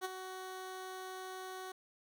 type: tone with ADSR envelope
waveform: 15% pulse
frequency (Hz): 374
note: F#4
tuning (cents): +19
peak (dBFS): -28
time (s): 0.01-1.72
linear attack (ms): 38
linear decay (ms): 23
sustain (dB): -9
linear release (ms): 5
effects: none